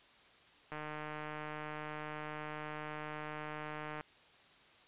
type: click train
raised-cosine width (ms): 0.5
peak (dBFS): -28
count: 501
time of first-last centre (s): 0.72-4.009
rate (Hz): 152
effects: white hiss -62 dBFS RMS until 4.87 s + resampled to 8000 Hz